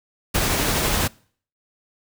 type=noise with tremolo; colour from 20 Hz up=pink; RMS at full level=-20 dBFS; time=0.34-1.08 s; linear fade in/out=10 ms; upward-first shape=triangle; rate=12 Hz; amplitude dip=25%; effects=noise-tail reverb RT60 0.5 s tail -24 dB re dry